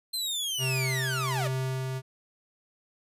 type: linear sweep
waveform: sawtooth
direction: down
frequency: 4166 to 554.4 Hz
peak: -26 dBFS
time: 0.13-1.48 s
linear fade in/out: 10 ms
type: tone with tremolo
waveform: square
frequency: 131 Hz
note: C3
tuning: 2 cents sharp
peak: -28 dBFS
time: 0.58-2.02 s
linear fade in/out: 50 ms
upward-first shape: sine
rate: 1.3 Hz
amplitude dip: 30%
effects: resampled to 32000 Hz

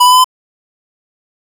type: tone with pitch steps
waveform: square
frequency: 987.8 / 998.1 / 1008.6 / 1019.1 Hz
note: B5 / B5 / B5 / C6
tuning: 0 / +18 / +36 / -46 cents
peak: -5 dBFS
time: 0-0.244 s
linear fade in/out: 10 ms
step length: 61 ms
effects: none

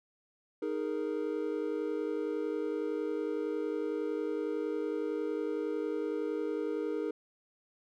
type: chord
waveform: triangle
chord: D# suspended fourth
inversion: none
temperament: equal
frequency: 311.1 / 415.3 / 466.2 Hz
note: D#4 / G#4 / A#4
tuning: 0 / 0 / 0 cents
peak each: -34 dBFS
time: 0.62-7.11 s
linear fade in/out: 5 ms
effects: none

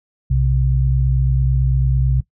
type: tone pair together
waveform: sine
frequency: 61.78 / 130.81 Hz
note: B1 / C3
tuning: +1 / 0 cents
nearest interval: octave + minor second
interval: 1299 cents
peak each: -16 dBFS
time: 0.3-2.21 s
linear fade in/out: 10 ms
effects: noise-tail reverb RT60 0.1 s tail -17 dB re dry

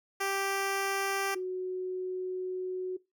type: tone pair in turn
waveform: 10% pulse / sine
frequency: 392 / 369.3 Hz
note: G4 / F#4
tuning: 0 / -3 cents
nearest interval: minor second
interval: 103 cents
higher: first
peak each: -21 / -31 dBFS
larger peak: first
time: 0.2-1.35 / 1.35-2.97 s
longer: second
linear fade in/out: 10 ms
effects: noise-tail reverb RT60 0.2 s tail -19 dB re dry

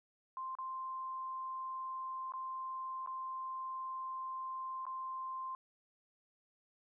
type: tone with dropouts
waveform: sine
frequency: 1046.5 Hz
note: C6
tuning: in tune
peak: -39 dBFS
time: 0.37-5.55 s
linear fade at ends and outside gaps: 1 ms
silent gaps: 0.552-0.586 / 2.321-2.337 / 3.062-3.073 / 4.854-4.866 s
effects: none

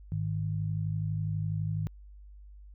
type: tone pair together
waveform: sine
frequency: 103.46 / 155.56 Hz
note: G#2 / D#3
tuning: -6 / 0 cents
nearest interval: perfect fifth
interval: 706 cents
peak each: -31 / -32 dBFS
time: 0.12-1.87 s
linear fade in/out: 0 ms
effects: added 50 Hz sine -47 dBFS peak until 2.74 s

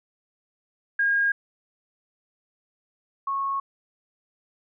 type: tone pair in turn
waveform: sine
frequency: 1625 / 1098.1 Hz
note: G#6 / C#6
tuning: -38 / -17 cents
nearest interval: perfect fifth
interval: 679 cents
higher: first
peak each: -19 / -24 dBFS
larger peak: first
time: 0.99-1.32 / 3.27-3.6 s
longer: neither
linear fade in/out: 5 ms
effects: none

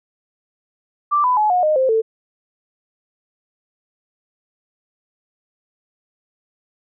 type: tone with pitch steps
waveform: sine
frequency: 1174.7 / 999.3 / 850.1 / 723.1 / 615.1 / 523.3 / 445.1 Hz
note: D6 / B5 / G#5 / F#5 / D#5 / C5 / A4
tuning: 0 / +20 / +40 / -40 / -20 / 0 / +20 cents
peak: -13 dBFS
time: 1.11-2.02 s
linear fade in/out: 20 ms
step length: 130 ms
effects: none

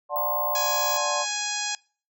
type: chord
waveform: sine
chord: D dominant seventh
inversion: none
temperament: just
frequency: 587.3 / 734.2 / 881 / 1057.2 Hz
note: D5 / F#5 / A5 / C6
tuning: 0 / -14 / +2 / +18 cents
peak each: -29 / -31 / -33 / -29 dBFS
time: 0.09-1.26 s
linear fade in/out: 50 ms
type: tone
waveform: sine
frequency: 15720 Hz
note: B9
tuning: 9 cents flat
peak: -27 dBFS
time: 0.16-0.97 s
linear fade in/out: 0 ms
type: harmonic tone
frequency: 830.6 Hz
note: G#5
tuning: in tune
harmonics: 1 / 2 / 3 / 4 / 5 / 6 / 7 / 8 / 9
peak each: -35 / -35 / -35 / -35 / -35 / -35 / -35 / -35 / -35 dBFS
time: 0.55-1.75 s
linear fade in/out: 2 ms
effects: noise-tail reverb RT60 0.4 s tail -24 dB re dry

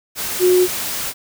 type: tone in noise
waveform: sine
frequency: 363.5 Hz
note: F#4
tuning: 31 cents flat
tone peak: -10 dBFS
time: 0.39-0.68 s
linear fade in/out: 50 ms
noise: white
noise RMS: -24 dBFS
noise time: 0.15-1.14 s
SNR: +11 dB
effects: none

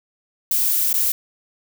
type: noise with dropouts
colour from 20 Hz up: violet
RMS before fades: -19 dBFS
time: 0.51-1.12 s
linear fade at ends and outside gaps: 2 ms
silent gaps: 0.929-0.939 s
effects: none

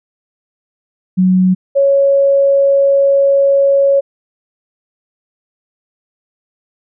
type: tone pair in turn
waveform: sine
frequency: 185 / 554.4 Hz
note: F#3 / C#5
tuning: 0 / 0 cents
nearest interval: octave + perfect fifth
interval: 1900 cents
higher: second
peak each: -7 dBFS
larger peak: neither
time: 1.17-1.55 / 1.75-4.01 s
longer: second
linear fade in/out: 20 ms
effects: none

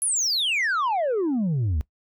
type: exponential sweep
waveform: sine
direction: down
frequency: 10960 to 69.3 Hz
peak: -18 dBFS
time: 0.02-1.81 s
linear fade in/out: 0 ms
effects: noise-tail reverb RT60 0.1 s tail -22 dB re dry + tanh soft clip ceiling -20 dBFS

